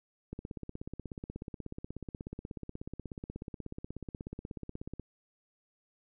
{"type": "click train", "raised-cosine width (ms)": 3, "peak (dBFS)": -27, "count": 78, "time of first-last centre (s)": [0.33, 4.997], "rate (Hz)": 16.5, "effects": []}